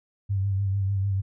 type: tone with vibrato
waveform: sine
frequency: 98 Hz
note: G2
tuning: in tune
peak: -22 dBFS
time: 0.29-1.22 s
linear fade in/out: 20 ms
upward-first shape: sine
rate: 6.7 Hz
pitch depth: 41 cents each way
effects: none